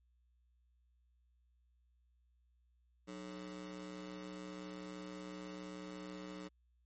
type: ring-modulated tone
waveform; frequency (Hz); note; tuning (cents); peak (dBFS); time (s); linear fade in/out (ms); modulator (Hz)
30% pulse; 244; B3; -21; -40; 3.07-6.49; 20; 59.5
effects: added 60 Hz sine -70 dBFS peak until 6.85 s + MP3 32 kbps